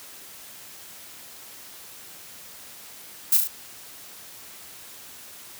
violet noise with echo, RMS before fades -17 dBFS, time 3.32-3.37 s, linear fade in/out 5 ms, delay 35 ms, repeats 3, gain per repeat -4 dB, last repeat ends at 3.475 s, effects white hiss -44 dBFS RMS until 5.59 s + high-pass 60 Hz 12 dB/octave

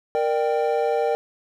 triangle chord, G minor, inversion first, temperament equal with one note detuned, 466.2 / 597.3 / 784 Hz, Bb4 / D5 / G5, 0 / +29 / 0 cents, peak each -20 / -23 / -23 dBFS, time 0.15-1.15 s, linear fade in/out 0 ms, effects none

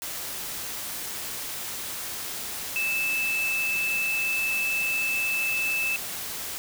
sine tone in noise, 2628 Hz, E7, 6 cents flat, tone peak -24 dBFS, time 2.76-5.96 s, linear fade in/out 0 ms, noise white, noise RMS -34 dBFS, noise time 0.02-6.58 s, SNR +7 dB, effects none

